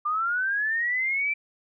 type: linear sweep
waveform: sine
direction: up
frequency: 1185 to 2349 Hz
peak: -23 dBFS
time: 0.05-1.34 s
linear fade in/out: 10 ms
effects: none